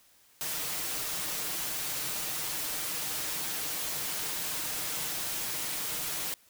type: noise with comb filter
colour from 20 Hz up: white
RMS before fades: -34 dBFS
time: 0.41-6.34 s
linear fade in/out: 0 ms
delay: 6.5 ms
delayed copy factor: +0.5
effects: white hiss -62 dBFS RMS until 6.49 s